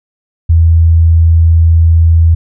sine tone, 82.41 Hz, E2, in tune, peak -3 dBFS, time 0.49-2.35 s, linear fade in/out 10 ms, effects none

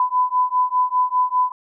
sine beating tone pair, 1000 / 1005 Hz, B5 / B5, +21 / +30 cents, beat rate 5 Hz, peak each -19 dBFS, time 0-1.52 s, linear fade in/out 2 ms, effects none

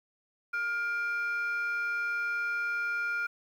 sine tone pair together, 1410 / 2371 Hz, F6 / D7, +16 / +16 cents, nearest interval major sixth, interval 900 cents, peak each -28 / -36 dBFS, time 0.53-3.27 s, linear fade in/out 10 ms, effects tanh soft clip ceiling -25 dBFS + 10-bit

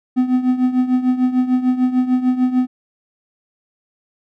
triangle tone with tremolo, 253.1 Hz, B3, 43 cents sharp, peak -8 dBFS, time 0.16-2.67 s, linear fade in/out 20 ms, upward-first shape triangle, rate 6.7 Hz, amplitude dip 80%, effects none

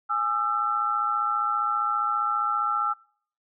sine tone cluster, 829 / 1224 / 1339 Hz, G#5 / D#6 / E6, -3 / -29 / +27 cents, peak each -31 / -30 / -24 dBFS, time 0.09-2.94 s, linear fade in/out 20 ms, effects noise-tail reverb RT60 0.6 s tail -26 dB re dry

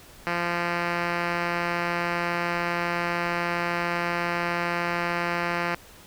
5% pulse tone with low-pass filter, 172.8 Hz, F3, 18 cents flat, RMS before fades -27 dBFS, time 0.27-5.75 s, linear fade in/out 0 ms, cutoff 3000 Hz, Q 1.3, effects pink hiss -49 dBFS RMS until 6.06 s

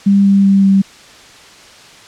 sine tone with pitch steps, 198.8 / 197.43 / 196.06 / 194.71 Hz, G3 / G3 / G3 / G3, +25 / +13 / +1 / -11 cents, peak -6 dBFS, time 0.06-0.82 s, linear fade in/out 10 ms, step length 190 ms, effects white hiss -39 dBFS RMS until 2.07 s + low-pass 6000 Hz 12 dB/octave

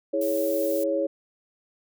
sine chord, C# minor, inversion first, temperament equal with one note detuned, 324.5 / 415.3 / 554.4 Hz, E4 / G#4 / C#5, -27 / 0 / 0 cents, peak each -28 / -30 / -24 dBFS, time 0.13-1.07 s, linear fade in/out 10 ms
violet noise, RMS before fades -36 dBFS, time 0.21-0.84 s, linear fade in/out 5 ms
effects none

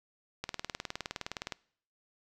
click train, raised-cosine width 0.2 ms, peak -18 dBFS, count 22, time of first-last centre 0.44-1.522 s, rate 19.4 Hz, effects noise-tail reverb RT60 0.6 s tail -23 dB re dry

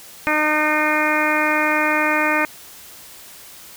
harmonic tone, 304.8 Hz, D#4, 36 cents flat, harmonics 1 / 2 / 3 / 4 / 5 / 6 / 7 / 8, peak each -24 / -24 / -24 / -24 / -24 / -24 / -24 / -24 dBFS, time 0.27-2.45 s, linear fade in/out 0 ms, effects white hiss -41 dBFS RMS until 3.76 s

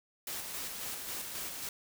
white noise with tremolo, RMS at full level -39 dBFS, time 0.27-1.69 s, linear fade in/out 2 ms, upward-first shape square, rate 3.7 Hz, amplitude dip 30%, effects none

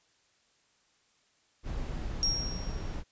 brown noise, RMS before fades -35 dBFS, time 1.63-3.04 s, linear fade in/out 50 ms
sine tone with exponential decay, 5588 Hz, F8, in tune, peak -24 dBFS, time 2.23-2.97 s, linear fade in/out 0 ms, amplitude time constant 160 ms
effects white hiss -69 dBFS RMS until 3.11 s + resampled to 16000 Hz

